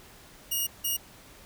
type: tone bursts at uneven times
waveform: 5% pulse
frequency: 2872 Hz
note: F7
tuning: 48 cents sharp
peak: -18 dBFS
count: 2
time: 0.51-0.67 / 0.84-0.97 s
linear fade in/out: 10 ms
effects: pink hiss -52 dBFS RMS until 1.45 s